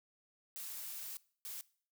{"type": "noise bursts at uneven times", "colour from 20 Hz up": "blue", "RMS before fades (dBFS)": -45, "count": 2, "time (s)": [[0.56, 1.17], [1.45, 1.61]], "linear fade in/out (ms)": 0, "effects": ["noise-tail reverb RT60 0.5 s tail -21 dB re dry"]}